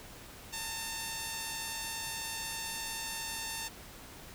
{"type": "tone pair together", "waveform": "5% pulse", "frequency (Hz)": [853, 904.8], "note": ["G#5", "A5"], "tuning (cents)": [46, 48], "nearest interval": "minor second", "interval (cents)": 102, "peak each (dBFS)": [-35, -25], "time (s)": [0.52, 3.69], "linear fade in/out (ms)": 20, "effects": ["pink hiss -50 dBFS RMS until 4.34 s"]}